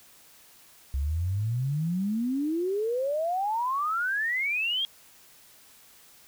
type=exponential sweep; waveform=sine; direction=up; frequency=65.41 to 3300 Hz; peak=-25 dBFS; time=0.94-4.85 s; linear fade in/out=0 ms; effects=white hiss -55 dBFS RMS until 6.27 s